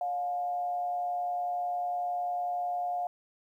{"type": "tone with frequency modulation", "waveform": "sine", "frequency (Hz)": 712, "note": "F5", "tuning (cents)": 33, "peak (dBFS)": -29, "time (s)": [0.01, 3.07], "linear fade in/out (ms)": 2, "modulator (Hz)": 137, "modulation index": 0.33, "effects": ["11-bit"]}